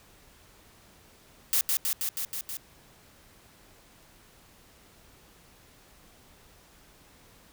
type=noise with echo; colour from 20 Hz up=blue; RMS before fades=-24 dBFS; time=1.53-1.61 s; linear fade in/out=0 ms; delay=160 ms; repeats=6; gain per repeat=-2 dB; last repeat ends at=2.57 s; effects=pink hiss -57 dBFS RMS until 7.52 s